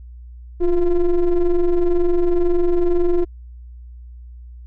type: ring-modulated tone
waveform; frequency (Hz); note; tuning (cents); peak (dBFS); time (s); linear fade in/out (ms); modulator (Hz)
triangle; 170; F3; -46; -8; 0.6-3.25; 20; 181
effects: added 60 Hz sine -35 dBFS peak until 4.66 s